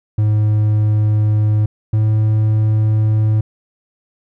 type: tone pair in turn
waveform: triangle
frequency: 106.5 / 108.17 Hz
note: G#2 / A2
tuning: +44 / -29 cents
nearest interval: unison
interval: 27 cents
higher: second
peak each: -9 / -9 dBFS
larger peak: neither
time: 0.18-1.66 / 1.93-3.41 s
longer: neither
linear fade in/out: 5 ms
effects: none

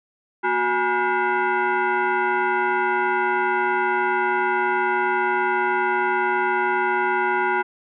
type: tone with frequency modulation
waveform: sine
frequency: 233.1 Hz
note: A#3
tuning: in tune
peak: -18 dBFS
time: 0.43-7.63 s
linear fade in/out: 20 ms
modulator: 601 Hz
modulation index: 2.6
effects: none

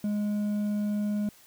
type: tone with hard clipping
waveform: triangle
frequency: 207.7 Hz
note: G#3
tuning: in tune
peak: -27 dBFS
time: 0.04-1.29 s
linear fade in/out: 2 ms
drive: 7 dB
effects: white hiss -56 dBFS RMS until 1.46 s

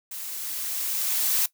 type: noise with level ramp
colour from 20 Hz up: blue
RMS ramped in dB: -36 to -22 dBFS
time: 0.11-1.46 s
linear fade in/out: 5 ms
effects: noise-tail reverb RT60 0.1 s tail -18 dB re dry

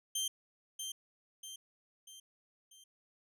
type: tone with echo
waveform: 20% pulse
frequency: 3151 Hz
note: G7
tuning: 8 cents sharp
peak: -28 dBFS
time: 0.15-0.28 s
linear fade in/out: 5 ms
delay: 640 ms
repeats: 4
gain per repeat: -6 dB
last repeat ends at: 2.84 s
effects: none

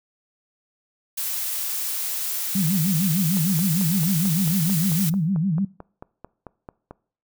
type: noise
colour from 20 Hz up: blue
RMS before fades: -27 dBFS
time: 1.17-5.1 s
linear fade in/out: 10 ms
type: tone with vibrato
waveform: sine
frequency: 174.9 Hz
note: F3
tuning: 3 cents sharp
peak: -19 dBFS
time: 2.55-5.65 s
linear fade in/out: 5 ms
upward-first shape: sine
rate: 6.6 Hz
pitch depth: 240 cents each way
type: click train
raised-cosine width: 1 ms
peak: -23 dBFS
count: 17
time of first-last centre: 3.37-6.91 s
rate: 4.52 Hz
effects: noise-tail reverb RT60 0.5 s tail -22 dB re dry

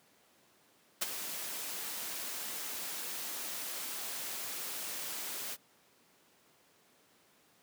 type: noise with ADSR envelope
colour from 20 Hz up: white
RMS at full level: -30 dBFS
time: 1.01-5.57 s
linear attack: 12 ms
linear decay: 24 ms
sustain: -10 dB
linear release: 39 ms
effects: pink hiss -66 dBFS RMS until 7.62 s + high-pass 200 Hz 12 dB/octave

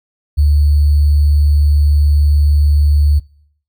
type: tone with sample-and-hold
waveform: sine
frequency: 73.4 Hz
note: D2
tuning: in tune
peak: -7 dBFS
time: 0.37-3.2 s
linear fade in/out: 20 ms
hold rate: 4410 Hz
effects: noise-tail reverb RT60 0.7 s tail -25 dB re dry

